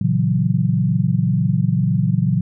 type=chord; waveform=sine; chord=F# dominant seventh; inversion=first; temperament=equal; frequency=116.54 / 138.59 / 164.81 / 185 Hz; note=A#2 / C#3 / E3 / F#3; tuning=0 / 0 / 0 / 0 cents; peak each=-20 dBFS; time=0.01-2.41 s; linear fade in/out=5 ms; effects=none